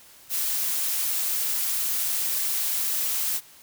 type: noise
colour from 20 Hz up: blue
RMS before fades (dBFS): -26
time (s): 0.29-3.41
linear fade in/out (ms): 50
effects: white hiss -51 dBFS RMS until 3.62 s